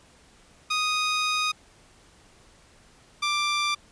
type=tone pair in turn; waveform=15% pulse; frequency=1244.5 / 1179.8 Hz; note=D#6 / D6; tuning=0 / +8 cents; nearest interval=minor second; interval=92 cents; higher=first; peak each=-17 dBFS; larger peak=neither; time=0.7-1.52 / 3.22-3.75 s; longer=first; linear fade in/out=10 ms; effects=pink hiss -56 dBFS RMS until 3.91 s + resampled to 22050 Hz